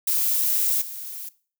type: noise with level steps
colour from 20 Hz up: violet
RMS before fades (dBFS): -22 / -35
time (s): 0.07-1.29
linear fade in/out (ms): 5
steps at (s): 0.81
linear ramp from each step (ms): 10
effects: noise-tail reverb RT60 0.4 s tail -19 dB re dry